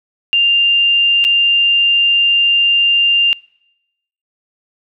sine tone with dropouts, 2794 Hz, F7, in tune, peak -9 dBFS, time 0.33-3.33 s, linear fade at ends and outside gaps 0 ms, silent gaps 1.242-1.249 s, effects noise-tail reverb RT60 0.9 s tail -25 dB re dry

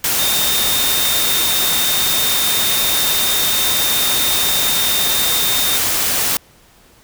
sine tone in noise, 3658 Hz, A#7, 33 cents flat, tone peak -19 dBFS, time 0.19-5.77 s, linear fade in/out 2 ms, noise white, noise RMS -17 dBFS, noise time 0.04-6.37 s, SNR -5 dB, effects pink hiss -49 dBFS RMS until 7.03 s

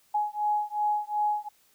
sine beating tone pair, 837 / 839.7 Hz, G#5 / G#5, +13 / +19 cents, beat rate 2.7 Hz, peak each -28 dBFS, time 0.14-1.49 s, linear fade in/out 10 ms, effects white hiss -64 dBFS RMS until 1.74 s

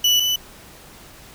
35% pulse tone pair in turn, 2960 / 2984 Hz, F#7 / F#7, 0 / +14 cents, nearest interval unison, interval 14 cents, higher second, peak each -12 / -16 dBFS, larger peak first, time 0.04-0.2 / 0.2-0.36 s, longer neither, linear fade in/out 5 ms, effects pink hiss -44 dBFS RMS until 1.34 s

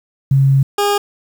sine / 20% pulse tone pair in turn, 136.2 / 408.1 Hz, C#3 / G#4, -30 / -30 cents, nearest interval octave + perfect fifth, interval 1900 cents, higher second, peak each -8 dBFS, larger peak neither, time 0.31-0.63 / 0.78-0.98 s, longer first, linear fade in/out 5 ms, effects 7-bit

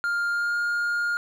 triangle tone with pitch glide, 1403 to 1416.8 Hz, F6 to F6, +8 to +24 cents, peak -21 dBFS, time 0.04-1.17 s, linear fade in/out 0 ms, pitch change +16 cents, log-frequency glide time 0.3-0.57 s, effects none

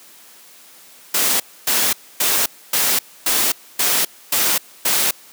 white noise bursts, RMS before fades -17 dBFS, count 8, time 1.14-5.11 s, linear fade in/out 5 ms, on 260 ms, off 270 ms, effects white hiss -45 dBFS RMS until 5.32 s + high-pass 200 Hz 12 dB/octave

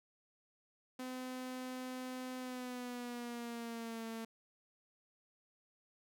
sawtooth tone with pitch glide, 255.2 to 226 Hz, C4 to A3, -43 to +47 cents, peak -38 dBFS, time 0.99-4.25 s, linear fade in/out 5 ms, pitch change -210 cents, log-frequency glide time 2.38-4.05 s, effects none

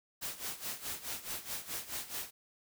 white noise with tremolo, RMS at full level -38 dBFS, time 0.21-2.31 s, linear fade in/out 20 ms, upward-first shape sine, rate 4.7 Hz, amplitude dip 80%, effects none

